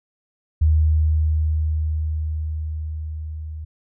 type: tone with level ramp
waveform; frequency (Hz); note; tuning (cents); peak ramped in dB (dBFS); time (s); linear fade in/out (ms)
sine; 77.78; D#2; 0; -12 to -29; 0.61-3.65; 10
effects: none